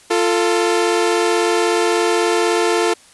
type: tone pair together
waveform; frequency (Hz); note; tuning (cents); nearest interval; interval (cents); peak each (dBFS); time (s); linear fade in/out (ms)
sawtooth; 347.8 / 444.1; F4 / A4; -7 / +16; major third; 423; -13; 0.1-2.94; 10
effects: white hiss -47 dBFS RMS until 3.13 s + resampled to 24000 Hz